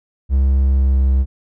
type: tone with pitch glide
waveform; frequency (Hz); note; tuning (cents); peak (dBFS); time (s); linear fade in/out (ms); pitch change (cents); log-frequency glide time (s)
triangle; 67.1 to 66.25; C2 to C2; +44 to +22; -9; 0.29-1.26; 50; -22; 0.73-1.04
effects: none